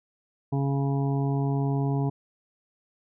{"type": "harmonic tone", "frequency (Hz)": 138.59, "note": "C#3", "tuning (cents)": 0, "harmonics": [1, 2, 3, 5, 6, 7], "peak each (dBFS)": [-24, -30, -34, -38, -40, -41], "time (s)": [0.52, 2.1], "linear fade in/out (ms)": 10, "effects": []}